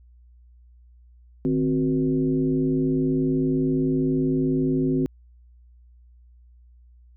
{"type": "tone with frequency modulation", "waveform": "sine", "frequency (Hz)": 262.3, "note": "C4", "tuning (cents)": 4, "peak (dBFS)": -19, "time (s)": [1.45, 5.06], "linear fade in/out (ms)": 0, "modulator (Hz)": 109, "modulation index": 1, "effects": ["added 60 Hz sine -49 dBFS peak until 7.16 s"]}